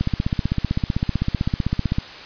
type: click train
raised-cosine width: 5 ms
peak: -7 dBFS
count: 32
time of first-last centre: 0.01-1.985 s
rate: 15.7 Hz
effects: white hiss -37 dBFS RMS until 2.25 s + resampled to 11025 Hz